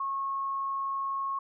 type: tone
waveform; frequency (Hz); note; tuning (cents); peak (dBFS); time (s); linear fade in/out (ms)
sine; 1092; C#6; -26; -29; 0-1.39; 5
effects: none